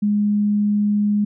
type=tone; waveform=sine; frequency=207.1 Hz; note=G#3; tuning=5 cents flat; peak=-15 dBFS; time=0.02-1.25 s; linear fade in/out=10 ms; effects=none